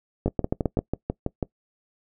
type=two click trains; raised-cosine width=2 ms; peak=-9 / -11 dBFS; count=5 / 8; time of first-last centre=0.26-0.79 / 0.28-1.428 s; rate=7.55 / 6.1 Hz; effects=noise-tail reverb RT60 0.1 s tail -22 dB re dry